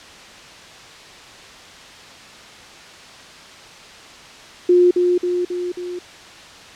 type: tone with echo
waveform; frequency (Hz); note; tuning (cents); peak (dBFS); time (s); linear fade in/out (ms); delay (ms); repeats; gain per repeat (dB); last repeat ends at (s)
sine; 356.1; F4; +34; -9; 4.69-4.91; 5; 270; 4; -4; 5.99
effects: white hiss -40 dBFS RMS until 6.75 s + low-pass 5000 Hz 12 dB/octave